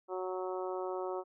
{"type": "harmonic tone", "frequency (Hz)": 185, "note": "F#3", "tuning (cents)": 0, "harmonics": [2, 3, 4, 5, 6, 7], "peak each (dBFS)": [-37, -41, -43, -45, -47, -48], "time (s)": [0.08, 1.24], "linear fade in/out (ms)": 50, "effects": []}